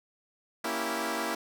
10% pulse chord, A# diminished seventh, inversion none, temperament equal with one note detuned, 233.1 / 278.3 / 329.6 / 392 Hz, A#3 / C#4 / E4 / G4, 0 / +7 / 0 / 0 cents, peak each -27 / -29 / -25 / -30 dBFS, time 0.64-1.35 s, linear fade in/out 5 ms, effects none

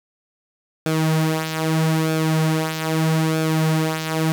sawtooth tone with flanger, 158.9 Hz, D#3, 37 cents sharp, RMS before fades -20 dBFS, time 0.86-4.32 s, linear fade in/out 0 ms, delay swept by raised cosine 1 to 6.2 ms, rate 0.79 Hz, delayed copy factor -0.6, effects none

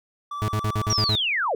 triangle tone with vibrato, 1161 Hz, D6, 20 cents flat, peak -27 dBFS, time 0.31-1.1 s, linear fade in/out 5 ms, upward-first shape sine, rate 17 Hz, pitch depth 8 cents each way
40% pulse tone bursts, 106.9 Hz, A2, 49 cents flat, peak -21 dBFS, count 7, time 0.42-1.153 s, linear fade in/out 0 ms, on 61 ms, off 51 ms
sine linear sweep, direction down, 5790 to 392.1 Hz, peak -21 dBFS, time 0.9-1.55 s, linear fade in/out 2 ms
effects none

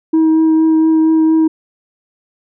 sine tone with vibrato, 318.9 Hz, D#4, 43 cents sharp, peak -5 dBFS, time 0.13-1.48 s, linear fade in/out 10 ms, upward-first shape triangle, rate 4.3 Hz, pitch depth 12 cents each way, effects tanh soft clip ceiling -7 dBFS

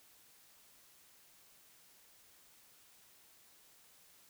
silence, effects white hiss -64 dBFS RMS until 4.29 s

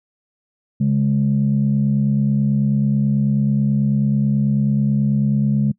sine tone pair together, 138.48 / 207.7 Hz, C#3 / G#3, -1 / 0 cents, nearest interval perfect fifth, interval 701 cents, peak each -16 dBFS, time 0.8-5.72 s, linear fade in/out 10 ms, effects noise-tail reverb RT60 0.1 s tail -23 dB re dry + tanh soft clip ceiling -8 dBFS

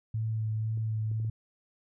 sine tone with vibrato, 110 Hz, A2, in tune, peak -28 dBFS, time 0.14-1.3 s, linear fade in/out 5 ms, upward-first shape sine, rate 2 Hz, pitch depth 16 cents each way
clicks, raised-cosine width 3 ms, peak -36 dBFS, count 4, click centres 0.775 / 1.115 / 1.2 / 1.248 s
effects none

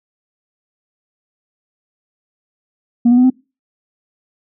sine tone with pitch steps, 238 / 244.4 / 251 / 257.7 Hz, A#3 / B3 / B3 / C4, +36 / -18 / +28 / -26 cents, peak -5 dBFS, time 3.05-3.302 s, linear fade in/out 10 ms, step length 63 ms, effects noise-tail reverb RT60 0.3 s tail -25 dB re dry + tanh soft clip ceiling -5 dBFS

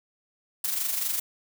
blue noise with amplitude modulation, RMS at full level -26 dBFS, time 0.64-1.2 s, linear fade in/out 5 ms, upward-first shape sine, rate 24.2 Hz, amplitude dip 55%, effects none

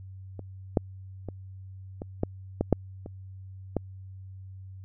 clicks, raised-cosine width 2 ms, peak -26 / -8 / -22 / -21 / -12 / -11 / -6 / -25 / -12 dBFS, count 9, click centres 0.393 / 0.772 / 1.287 / 2.019 / 2.234 / 2.61 / 2.727 / 3.061 / 3.767 s, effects added 95 Hz sine -41 dBFS peak until 4.84 s

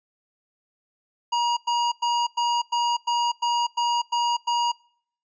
square tone bursts, 952 Hz, A#5, 36 cents sharp, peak -21 dBFS, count 10, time 1.32-4.72 s, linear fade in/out 10 ms, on 250 ms, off 100 ms, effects noise-tail reverb RT60 0.6 s tail -25 dB re dry + resampled to 16000 Hz

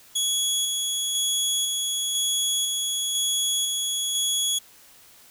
20% pulse tone with tremolo, 3355 Hz, G#7, 17 cents sharp, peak -16 dBFS, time 0.15-4.59 s, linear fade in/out 10 ms, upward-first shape square, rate 1 Hz, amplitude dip 25%, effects white hiss -52 dBFS RMS until 5.3 s

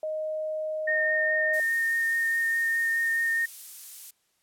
sine tone, 622.3 Hz, D#5, in tune, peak -28 dBFS, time 0.03-1.6 s, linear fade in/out 2 ms
sine tone with vibrato, 1834 Hz, A#6, 29 cents flat, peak -23 dBFS, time 0.87-3.46 s, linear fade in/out 10 ms, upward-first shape sine, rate 4.8 Hz, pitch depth 10 cents each way
violet noise, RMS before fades -38 dBFS, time 1.53-4.11 s, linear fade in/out 10 ms
effects white hiss -71 dBFS RMS until 4.42 s + low-pass 12000 Hz 12 dB/octave

